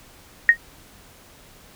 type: tone with exponential decay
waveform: sine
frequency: 1864.7 Hz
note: A#6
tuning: in tune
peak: -4 dBFS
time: 0.49-0.57 s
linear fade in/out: 1 ms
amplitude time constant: 17 ms
effects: pink hiss -49 dBFS RMS until 1.75 s